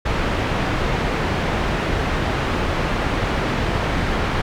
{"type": "low-pass noise", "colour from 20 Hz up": "pink", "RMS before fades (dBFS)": -21, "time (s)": [0.05, 4.42], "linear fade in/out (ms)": 10, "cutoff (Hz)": 2500, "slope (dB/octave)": 12, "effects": []}